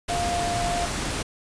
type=tone in noise; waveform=sine; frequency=698.5 Hz; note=F5; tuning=in tune; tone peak=-25 dBFS; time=0.09-0.86 s; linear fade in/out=10 ms; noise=pink; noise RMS=-28 dBFS; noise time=0.08-1.23 s; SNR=0 dB; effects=resampled to 22050 Hz